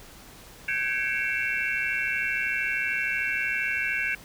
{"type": "tone cluster", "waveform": "sine", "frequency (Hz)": [1536, 1649, 2192, 2325, 2698], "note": ["G6", "G#6", "C#7", "D7", "E7"], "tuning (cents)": [-36, -13, -20, -18, 40], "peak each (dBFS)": -31, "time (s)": [0.68, 4.15], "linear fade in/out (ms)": 5, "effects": ["tanh soft clip ceiling -13 dBFS", "pink hiss -48 dBFS RMS until 4.24 s"]}